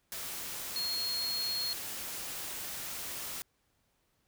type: tone in noise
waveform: sine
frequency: 4281 Hz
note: C8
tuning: 39 cents sharp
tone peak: -32 dBFS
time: 0.76-1.73 s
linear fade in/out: 0 ms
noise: white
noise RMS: -40 dBFS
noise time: 0.12-3.42 s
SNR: +5 dB
effects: pink hiss -75 dBFS RMS until 4.27 s